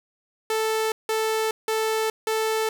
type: tone bursts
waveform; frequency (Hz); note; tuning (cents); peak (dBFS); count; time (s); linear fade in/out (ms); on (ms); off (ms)
sawtooth; 440; A4; 0; -18; 4; 0.5-2.69; 2; 420; 170
effects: none